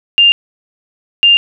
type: tone bursts at uneven times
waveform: sine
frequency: 2800 Hz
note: F7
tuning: 4 cents sharp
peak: -4 dBFS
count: 2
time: 0.18-0.32 / 1.23-1.37 s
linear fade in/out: 0 ms
effects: none